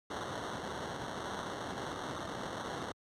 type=noise with sample-and-hold; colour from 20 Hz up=white; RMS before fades=-40 dBFS; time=0.1-2.92 s; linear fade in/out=5 ms; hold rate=2450 Hz; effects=high-pass 80 Hz 12 dB/octave + low-pass 7000 Hz 12 dB/octave